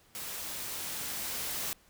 white noise with level ramp, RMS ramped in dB -40 to -35 dBFS, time 0.15-1.73 s, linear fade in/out 0 ms, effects pink hiss -63 dBFS RMS until 1.89 s

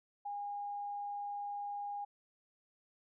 sine tone, 815 Hz, G#5, 33 cents flat, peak -38 dBFS, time 0.25-2.05 s, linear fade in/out 10 ms, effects none

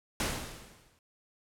pink noise with exponential decay, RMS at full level -29 dBFS, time 0.2-0.99 s, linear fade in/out 1 ms, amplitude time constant 170 ms, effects low-pass 12000 Hz 12 dB/octave

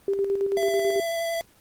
sine tone with tremolo, 395.3 Hz, G4, 15 cents sharp, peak -20 dBFS, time 0.08-1 s, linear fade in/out 2 ms, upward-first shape square, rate 9.1 Hz, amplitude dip 45%
square tone with vibrato, 669 Hz, E5, 25 cents sharp, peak -26 dBFS, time 0.57-1.41 s, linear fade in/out 0 ms, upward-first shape square, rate 11 Hz, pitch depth 8 cents each way
effects pink hiss -57 dBFS RMS until 1.6 s + Opus 24 kbps

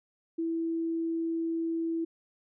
sine tone, 329.6 Hz, E4, in tune, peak -28 dBFS, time 0.38-2.05 s, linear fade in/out 10 ms, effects none

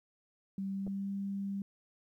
sine tone with pitch glide, 194.5 to 197.67 Hz, G3 to G3, -13 to +15 cents, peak -34 dBFS, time 0.58-1.62 s, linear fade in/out 2 ms, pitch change +28 cents, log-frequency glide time 0.69-1.1 s
clicks, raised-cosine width 2 ms, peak -33 dBFS, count 2, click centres 0.867 / 0.876 s
effects 12-bit

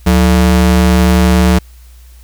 square ring-modulated tone, 128.5 Hz, C3, 31 cents flat, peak -4 dBFS, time 0.06-1.59 s, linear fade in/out 10 ms, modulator 55.6 Hz, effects added 60 Hz sine -35 dBFS peak until 2.23 s + white hiss -48 dBFS RMS until 2.23 s

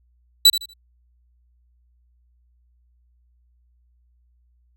40% pulse tone with echo, 3951 Hz, B7, in tune, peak -7 dBFS, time 0.45-0.5 s, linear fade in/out 5 ms, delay 79 ms, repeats 3, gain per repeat -12 dB, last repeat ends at 0.737 s, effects added 60 Hz sine -58 dBFS peak until 4.76 s

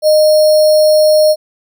sine tone with sample-and-hold, 615 Hz, D#5, 20 cents flat, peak -5 dBFS, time 0.02-1.36 s, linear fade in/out 50 ms, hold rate 4900 Hz, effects none

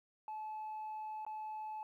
sine tone with dropouts, 863 Hz, A5, 34 cents flat, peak -39 dBFS, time 0.28-1.83 s, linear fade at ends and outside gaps 1 ms, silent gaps 1.25-1.265 s, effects tanh soft clip ceiling -39 dBFS + 13-bit

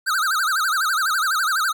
square tone with vibrato, 1396.9 Hz, F6, in tune, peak -19 dBFS, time 0.06-1.73 s, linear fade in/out 20 ms, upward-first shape sine, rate 12 Hz, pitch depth 220 cents each way, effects none

